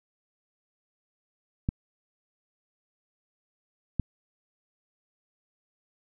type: clicks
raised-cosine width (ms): 5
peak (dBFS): -13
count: 2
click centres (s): 1.689 / 3.997
effects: none